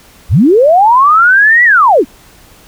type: linear two-way sweep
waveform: sine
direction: up then down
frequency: 49 to 1975.5 to 211.1 Hz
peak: -3 dBFS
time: 0.29-2.05 s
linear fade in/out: 50 ms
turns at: 1.64 s
effects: pink hiss -41 dBFS RMS until 2.67 s